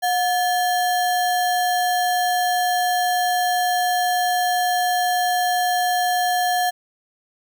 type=tone with sample-and-hold; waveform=sine; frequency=723 Hz; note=F#5; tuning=40 cents flat; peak=-17 dBFS; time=0.02-6.71 s; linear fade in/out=20 ms; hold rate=2450 Hz; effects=none